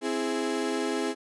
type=chord; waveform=35% pulse; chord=C augmented; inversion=none; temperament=equal; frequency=261.6 / 329.6 / 415.3 Hz; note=C4 / E4 / G#4; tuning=0 / 0 / 0 cents; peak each=-30 / -30 / -29 dBFS; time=0.01-1.15 s; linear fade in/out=50 ms; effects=resampled to 24000 Hz